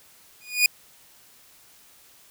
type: tone with exponential growth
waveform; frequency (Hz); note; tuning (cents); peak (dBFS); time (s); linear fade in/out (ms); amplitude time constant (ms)
sawtooth; 2459; D#7; -21; -9; 0.41-0.66; 2; 54
effects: white hiss -54 dBFS RMS until 2.3 s